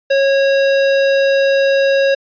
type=tone; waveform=square; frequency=548 Hz; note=C#5; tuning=20 cents flat; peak=-11 dBFS; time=0.1-2.15 s; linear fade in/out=10 ms; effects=resampled to 11025 Hz